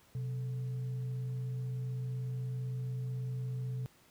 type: tone with frequency modulation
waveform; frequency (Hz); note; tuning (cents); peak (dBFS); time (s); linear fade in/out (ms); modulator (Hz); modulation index
sine; 127; B2; +49; -34; 0.15-3.86; 0; 310; 0.2
effects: pink hiss -64 dBFS RMS until 4.1 s + high-pass 60 Hz 12 dB/octave